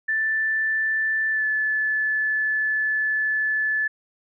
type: tone with pitch glide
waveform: sine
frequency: 1763 to 1733.7 Hz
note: A6 to A6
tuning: +3 to -26 cents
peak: -20 dBFS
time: 0.08-3.88 s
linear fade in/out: 10 ms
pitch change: -29 cents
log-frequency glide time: 1.31-1.45 s
effects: none